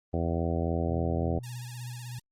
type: harmonic tone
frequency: 83.5 Hz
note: E2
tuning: 23 cents sharp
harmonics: 1 / 2 / 3 / 4 / 5 / 6 / 7 / 8 / 9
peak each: -30 / -33 / -35 / -36 / -37 / -38 / -38 / -39 / -40 dBFS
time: 0.13-1.39 s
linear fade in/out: 5 ms
type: tone with tremolo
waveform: sine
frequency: 122.7 Hz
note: B2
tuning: 11 cents flat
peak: -35 dBFS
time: 0.88-2.19 s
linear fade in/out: 5 ms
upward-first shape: triangle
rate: 3.3 Hz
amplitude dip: 40%
type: tone with vibrato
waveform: 5% pulse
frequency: 880 Hz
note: A5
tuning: in tune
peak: -34 dBFS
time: 1.43-2.2 s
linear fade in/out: 10 ms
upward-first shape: sine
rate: 16 Hz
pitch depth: 120 cents each way
effects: Opus 24 kbps